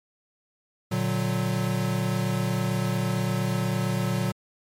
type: chord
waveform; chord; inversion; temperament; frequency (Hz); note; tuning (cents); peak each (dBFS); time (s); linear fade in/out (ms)
square; Bb augmented; none; equal with one note detuned; 118.1 / 146.83 / 185; Bb2 / D3 / F#3; +23 / 0 / 0; -28 / -31 / -28; 0.91-4.32; 10
effects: MP3 64 kbps